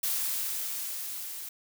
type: noise with level ramp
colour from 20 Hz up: blue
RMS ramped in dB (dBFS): -29 to -40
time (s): 0.03-1.49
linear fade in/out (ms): 5
effects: none